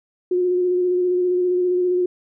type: tone with vibrato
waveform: sine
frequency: 360.4 Hz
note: F#4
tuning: 45 cents flat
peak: -16 dBFS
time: 0.31-2.06 s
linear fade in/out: 5 ms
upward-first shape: square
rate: 15 Hz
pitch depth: 17 cents each way
effects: none